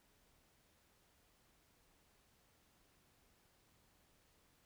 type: silence
effects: pink hiss -73 dBFS RMS until 4.65 s